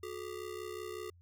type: ring-modulated tone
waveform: square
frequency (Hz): 397.6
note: G4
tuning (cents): +25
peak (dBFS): -38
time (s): 0.03-1.1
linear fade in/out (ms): 0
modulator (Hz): 32.7
effects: added 87 Hz sine -58 dBFS peak until 1.21 s